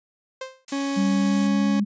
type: tone with exponential decay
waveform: sawtooth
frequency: 523.3 Hz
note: C5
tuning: in tune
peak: -24 dBFS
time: 0.41-0.65 s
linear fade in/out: 5 ms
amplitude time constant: 51 ms
type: noise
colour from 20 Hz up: blue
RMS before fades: -34 dBFS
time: 0.68-1.47 s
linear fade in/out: 2 ms
type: tone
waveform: 40% pulse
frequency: 277.2 Hz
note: C#4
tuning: in tune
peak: -23 dBFS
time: 0.72-1.8 s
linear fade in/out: 5 ms
type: tone with pitch glide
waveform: sine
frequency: 196 to 204.4 Hz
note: G3 to G#3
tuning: 0 to -27 cents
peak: -19 dBFS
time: 0.96-1.85 s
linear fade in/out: 20 ms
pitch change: +73 cents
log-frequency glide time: 1.1-1.69 s
effects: resampled to 16000 Hz